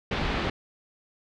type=low-pass noise; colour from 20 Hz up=pink; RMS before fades=-28 dBFS; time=0.11-0.5 s; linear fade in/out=5 ms; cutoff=3800 Hz; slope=24 dB/octave; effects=none